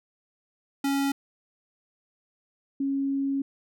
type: tone pair in turn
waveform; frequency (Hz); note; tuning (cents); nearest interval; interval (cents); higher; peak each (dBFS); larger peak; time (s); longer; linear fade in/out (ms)
square / sine; 277.2 / 274.8; C#4 / C#4; 0 / -15; unison; 15; first; -24; neither; 0.84-1.12 / 2.8-3.42; second; 5
effects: none